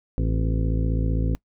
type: harmonic tone with a mistuned harmonic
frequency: 55.5 Hz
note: A1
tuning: 16 cents sharp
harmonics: 1 / 2 / 3 / 4 / 5 / 6 / 7 / 8 / 9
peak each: -22 / -26 / -30 / -39 / -31 / -39 / -40 / -41 / -39 dBFS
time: 0.18-1.35 s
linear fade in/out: 0 ms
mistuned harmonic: 5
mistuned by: -86 cents
effects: noise-tail reverb RT60 0.1 s tail -24 dB re dry